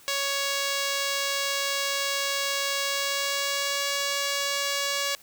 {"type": "tone with pitch glide", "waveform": "5% pulse", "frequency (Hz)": [557, 562.2], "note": ["C#5", "C#5"], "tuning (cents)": [8, 24], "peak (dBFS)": -14, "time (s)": [0.08, 5.15], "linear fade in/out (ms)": 0, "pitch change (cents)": 16, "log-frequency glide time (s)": [2.82, 3.82], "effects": ["white hiss -53 dBFS RMS until 5.22 s"]}